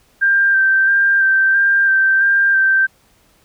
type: tone with vibrato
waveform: sine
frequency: 1577 Hz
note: G6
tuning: 10 cents sharp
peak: -10 dBFS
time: 0.21-2.87 s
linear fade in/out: 20 ms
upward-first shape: square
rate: 1.5 Hz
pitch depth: 17 cents each way
effects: pink hiss -55 dBFS RMS until 3.44 s